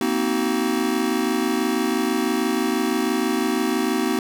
square chord, C half-diminished seventh, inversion third, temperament just, 235.5 / 261.6 / 314 / 376.7 Hz, Bb3 / C4 / Eb4 / Gb4, +18 / 0 / +16 / +31 cents, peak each -26 dBFS, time 0.01-4.19 s, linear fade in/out 2 ms, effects none

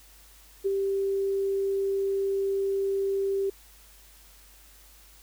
sine tone with ADSR envelope, 392 Hz, G4, in tune, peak -21 dBFS, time 0.64-3.5 s, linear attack 23 ms, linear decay 22 ms, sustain -3 dB, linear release 6 ms, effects added 50 Hz sine -55 dBFS peak until 5.22 s + white hiss -55 dBFS RMS until 5.22 s

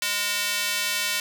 square tone with high-pass filter, 205.3 Hz, G#3, 20 cents flat, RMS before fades -26 dBFS, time 0.02-1.2 s, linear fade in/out 2 ms, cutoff 2300 Hz, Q 0.91, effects none

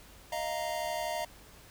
square chord, Eb suspended second, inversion none, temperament equal with one note detuned, 622.3 / 694.4 / 932.3 Hz, Eb5 / F5 / Bb5, 0 / -10 / 0 cents, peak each -37 / -37 / -39 dBFS, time 0.32-1.25 s, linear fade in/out 5 ms, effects added 50 Hz sine -58 dBFS peak until 1.7 s + pink hiss -55 dBFS RMS until 1.7 s

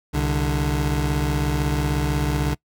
25% pulse tone pair together, 65.9 / 147.94 Hz, C2 / D3, +13 / +13 cents, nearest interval octave + major second, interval 1400 cents, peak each -19 / -19 dBFS, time 0.13-2.55 s, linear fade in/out 20 ms, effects noise-tail reverb RT60 0.1 s tail -23 dB re dry

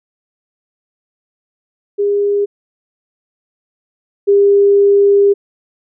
sine tone pair in turn, 406.2 / 401.8 Hz, G#4 / G4, -38 / +43 cents, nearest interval unison, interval 19 cents, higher first, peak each -11 / -6 dBFS, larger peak second, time 1.98-2.46 / 4.27-5.34 s, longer second, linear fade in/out 20 ms, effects none

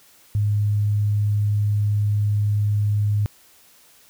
sine tone, 103.83 Hz, G#2, in tune, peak -17 dBFS, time 0.35-3.26 s, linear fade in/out 0 ms, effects white hiss -53 dBFS RMS until 4.09 s

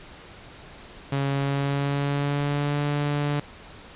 sawtooth tone with pitch glide, 138.59 to 145.56 Hz, C#3 to D3, 0 to -15 cents, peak -19 dBFS, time 1.12-3.4 s, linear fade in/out 5 ms, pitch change +85 cents, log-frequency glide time 1.32-2.82 s, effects pink hiss -45 dBFS RMS until 3.95 s + resampled to 8000 Hz

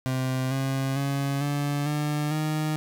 30% pulse tone with pitch steps, 130 / 134.51 / 139.17 / 143.99 / 148.99 / 154.15 Hz, C3 / C3 / C#3 / D3 / D3 / D#3, -11 / +48 / +7 / -34 / +25 / -16 cents, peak -22 dBFS, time 0.06-2.76 s, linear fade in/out 0 ms, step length 450 ms, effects none

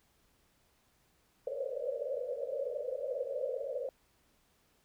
white band-pass noise, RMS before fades -37 dBFS, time 1.47-3.89 s, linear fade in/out 2 ms, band 480 to 580 Hz, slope 96 dB/octave, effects pink hiss -71 dBFS RMS until 4.84 s

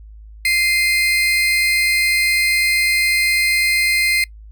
35% pulse tone pair together, 2088 / 2483 Hz, C7 / D#7, -4 / -4 cents, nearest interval minor third, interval 300 cents, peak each -13 / -21 dBFS, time 0.45-4.24 s, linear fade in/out 2 ms, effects noise-tail reverb RT60 0.1 s tail -24 dB re dry + added 53 Hz sine -36 dBFS peak until 4.51 s

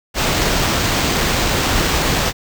pink noise with sample-and-hold, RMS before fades -17 dBFS, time 0.14-2.33 s, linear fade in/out 50 ms, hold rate 11025 Hz, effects none

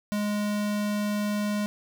square tone, 207.7 Hz, G#3, in tune, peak -26 dBFS, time 0.12-1.66 s, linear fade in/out 0 ms, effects none

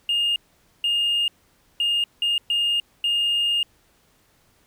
triangle tone bursts at uneven times, 2832 Hz, F7, 23 cents sharp, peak -16 dBFS, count 6, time 0.09-0.36 / 0.84-1.28 / 1.8-2.04 / 2.22-2.38 / 2.5-2.8 / 3.04-3.63 s, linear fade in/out 2 ms, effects tanh soft clip ceiling -15 dBFS + pink hiss -61 dBFS RMS until 4.66 s

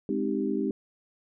sine chord, Ab major seventh, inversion none, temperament equal, 207.7 / 261.6 / 311.1 / 392 Hz, Ab3 / C4 / Eb4 / G4, 0 / 0 / 0 / 0 cents, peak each -31 dBFS, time 0.09-0.71 s, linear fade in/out 2 ms, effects none

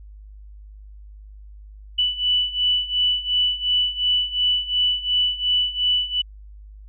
sine beating tone pair, 2970 / 2972.8 Hz, F#7 / F#7, +6 / +7 cents, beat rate 2.8 Hz, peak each -23 / -20 dBFS, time 1.98-6.22 s, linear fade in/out 10 ms, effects added 51 Hz sine -39 dBFS peak until 6.88 s

